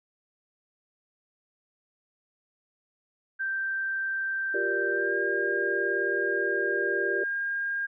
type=tone with pitch glide; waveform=sine; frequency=1568 to 1613 Hz; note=G6 to G6; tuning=0 to +49 cents; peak=-27 dBFS; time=3.39-7.87 s; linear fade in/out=20 ms; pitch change=+49 cents; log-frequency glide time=4.91-5.15 s
type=chord; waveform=sine; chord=G minor seventh; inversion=third; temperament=just; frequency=352.8 / 392 / 470.4 / 588 Hz; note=F4 / G4 / Bb4 / D5; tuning=+18 / 0 / +16 / +2 cents; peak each=-34 / -30 / -34 / -35 dBFS; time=4.54-7.24 s; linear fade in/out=5 ms
effects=none